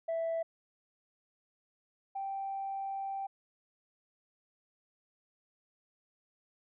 sine tone pair in turn, 659.3 / 782.3 Hz, E5 / G5, 0 / -4 cents, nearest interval minor third, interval 296 cents, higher second, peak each -29 / -34 dBFS, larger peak first, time 0.08-0.43 / 2.15-3.27 s, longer second, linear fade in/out 10 ms, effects tanh soft clip ceiling -29 dBFS

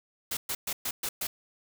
white noise bursts, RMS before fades -32 dBFS, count 6, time 0.31-1.27 s, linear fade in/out 5 ms, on 60 ms, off 120 ms, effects none

